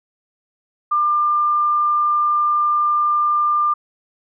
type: tone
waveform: sine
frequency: 1196 Hz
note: D6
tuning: 31 cents sharp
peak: -14 dBFS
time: 0.91-3.74 s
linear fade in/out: 10 ms
effects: none